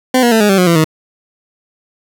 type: tone with pitch steps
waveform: 20% pulse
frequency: 256.1 / 238.9 / 222.9 / 208 / 194.09 / 181.09 / 168.96 / 157.65 Hz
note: C4 / A#3 / A3 / G#3 / G3 / F#3 / E3 / D#3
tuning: -37 / +43 / +23 / +3 / -17 / -37 / +43 / +23 cents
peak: -3 dBFS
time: 0.14-0.844 s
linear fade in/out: 5 ms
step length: 88 ms
effects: none